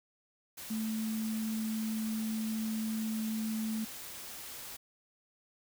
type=tone in noise; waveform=sine; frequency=220 Hz; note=A3; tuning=in tune; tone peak=-32 dBFS; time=0.7-3.85 s; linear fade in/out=10 ms; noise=white; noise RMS=-45 dBFS; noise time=0.57-4.77 s; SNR=+10 dB; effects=none